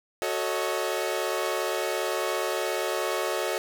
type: chord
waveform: sawtooth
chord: D# half-diminished seventh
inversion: first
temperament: equal with one note detuned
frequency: 370 / 440 / 554.4 / 631.7 Hz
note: F#4 / A4 / C#5 / D#5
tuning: 0 / 0 / 0 / +26 cents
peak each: -28 dBFS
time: 0.22-3.58 s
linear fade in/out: 0 ms
effects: none